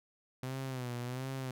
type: tone with vibrato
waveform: sawtooth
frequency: 127.2 Hz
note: C3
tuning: 48 cents flat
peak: -33 dBFS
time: 0.43-1.51 s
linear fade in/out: 2 ms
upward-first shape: sine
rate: 1.4 Hz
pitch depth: 88 cents each way
effects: none